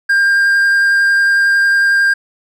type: tone with vibrato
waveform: triangle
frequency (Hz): 1600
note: G6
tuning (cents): +35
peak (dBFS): -7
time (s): 0.09-2.14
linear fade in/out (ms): 10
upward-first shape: triangle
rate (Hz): 11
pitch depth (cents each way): 10
effects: none